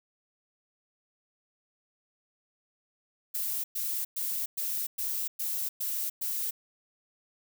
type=noise bursts; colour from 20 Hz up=violet; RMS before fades=-32 dBFS; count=8; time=3.34-6.51 s; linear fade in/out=10 ms; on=300 ms; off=110 ms; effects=none